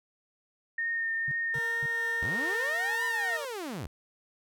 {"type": "tone with vibrato", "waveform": "sine", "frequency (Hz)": 1831, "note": "A#6", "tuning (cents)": -32, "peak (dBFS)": -28, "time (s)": [0.78, 3.37], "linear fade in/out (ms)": 5, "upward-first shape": "triangle", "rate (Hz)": 2.1, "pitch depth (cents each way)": 17}
{"type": "tone bursts", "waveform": "sine", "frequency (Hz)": 140.1, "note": "C#3", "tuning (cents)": 19, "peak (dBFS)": -36, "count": 3, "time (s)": [1.28, 1.859], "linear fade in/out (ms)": 0, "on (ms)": 33, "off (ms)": 240}
{"type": "tone with tremolo", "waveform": "20% pulse", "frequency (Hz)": 466.2, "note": "A#4", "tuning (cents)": 0, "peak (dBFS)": -33, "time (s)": [1.54, 3.45], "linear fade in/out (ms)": 2, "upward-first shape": "triangle", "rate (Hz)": 2.3, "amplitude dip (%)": 40}
{"type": "linear two-way sweep", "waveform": "sawtooth", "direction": "up then down", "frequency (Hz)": [58.27, 1003, 58.27], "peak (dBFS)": -31, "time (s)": [2.22, 3.87], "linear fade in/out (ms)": 5, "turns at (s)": 3.05}
{"effects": []}